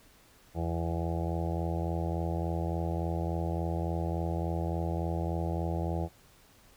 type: harmonic tone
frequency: 83.5 Hz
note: E2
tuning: 23 cents sharp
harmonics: 1 / 2 / 4 / 5 / 6 / 7 / 8 / 9 / 10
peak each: -32 / -35 / -38 / -44 / -42 / -43 / -43 / -42 / -45 dBFS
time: 0.54-6.09 s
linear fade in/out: 50 ms
effects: pink hiss -60 dBFS RMS until 6.76 s